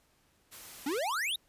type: noise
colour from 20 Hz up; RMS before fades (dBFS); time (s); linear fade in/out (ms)
white; -48; 0.51-1; 20
type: exponential sweep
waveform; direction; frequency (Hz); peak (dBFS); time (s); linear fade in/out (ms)
square; up; 260 to 3933; -31; 0.86-1.36; 5
effects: pink hiss -69 dBFS RMS until 1.48 s + resampled to 32000 Hz